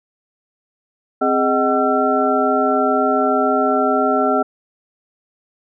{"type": "tone cluster", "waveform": "sine", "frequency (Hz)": [262.5, 414.7, 623, 750, 1349], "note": ["C4", "G#4", "D#5", "F#5", "E6"], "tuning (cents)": [6, -3, 2, 23, 40], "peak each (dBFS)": -20, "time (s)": [1.21, 4.43], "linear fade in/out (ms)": 10, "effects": []}